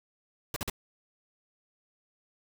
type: noise bursts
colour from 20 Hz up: pink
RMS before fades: -33 dBFS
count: 3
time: 0.54-0.699 s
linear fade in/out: 2 ms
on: 23 ms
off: 45 ms
effects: none